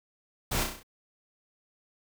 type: noise with echo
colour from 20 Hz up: pink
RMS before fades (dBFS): -30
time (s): 0.51-0.64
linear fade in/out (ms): 10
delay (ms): 32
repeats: 6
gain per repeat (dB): -4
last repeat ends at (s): 0.832
effects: none